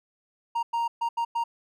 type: tone bursts at uneven times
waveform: triangle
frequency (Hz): 932.3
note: A#5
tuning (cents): 0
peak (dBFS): -22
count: 5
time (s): 0.55-0.63 / 0.73-0.88 / 1.01-1.09 / 1.17-1.25 / 1.35-1.44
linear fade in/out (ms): 10
effects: none